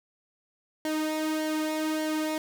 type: tone with flanger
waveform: sawtooth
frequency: 311 Hz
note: D#4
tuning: 1 cent flat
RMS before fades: -29 dBFS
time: 0.85-2.38 s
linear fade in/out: 2 ms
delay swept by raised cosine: 0.78 to 2.58 ms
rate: 1.7 Hz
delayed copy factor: -0.6
effects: none